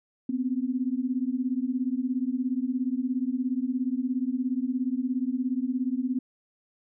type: beating tone pair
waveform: sine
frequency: 246.7 / 263.7 Hz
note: B3 / C4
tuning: -2 / +14 cents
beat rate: 17 Hz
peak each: -28 dBFS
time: 0.29-6.19 s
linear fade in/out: 5 ms
effects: none